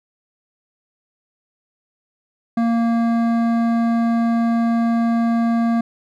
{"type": "tone with hard clipping", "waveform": "sine", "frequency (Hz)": 231.6, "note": "A#3", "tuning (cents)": -11, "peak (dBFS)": -17, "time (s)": [2.57, 5.81], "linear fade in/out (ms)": 5, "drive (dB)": 12, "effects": []}